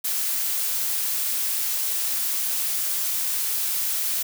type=noise; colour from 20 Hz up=blue; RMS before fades=-25 dBFS; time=0.04-4.23 s; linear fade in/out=10 ms; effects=none